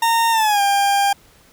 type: tone with pitch glide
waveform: 40% pulse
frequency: 919 to 800 Hz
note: A#5 to G5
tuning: -25 to +35 cents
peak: -13 dBFS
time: 0.02-1.13 s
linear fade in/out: 5 ms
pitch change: -240 cents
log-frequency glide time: 0.31-0.61 s
effects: pink hiss -51 dBFS RMS until 1.52 s